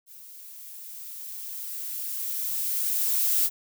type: noise with level ramp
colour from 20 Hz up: violet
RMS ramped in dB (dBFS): -47 to -22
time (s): 0.06-3.5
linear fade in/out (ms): 50
effects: none